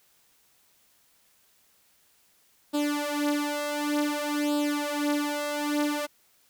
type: tone with flanger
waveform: sawtooth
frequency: 293.7 Hz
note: D4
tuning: in tune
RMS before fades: -28 dBFS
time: 2.73-6.07 s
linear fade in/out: 20 ms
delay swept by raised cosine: 0.24 to 4.94 ms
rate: 0.55 Hz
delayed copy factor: +0.85
effects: white hiss -64 dBFS RMS until 6.49 s